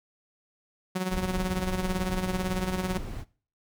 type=tone with tremolo; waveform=sawtooth; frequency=185 Hz; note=F#3; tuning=in tune; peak=-21 dBFS; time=0.95-2.98 s; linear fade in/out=10 ms; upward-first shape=sine; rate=18 Hz; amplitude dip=60%
type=noise; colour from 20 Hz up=brown; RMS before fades=-35 dBFS; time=1.08-3.25 s; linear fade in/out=50 ms
effects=noise-tail reverb RT60 0.4 s tail -20 dB re dry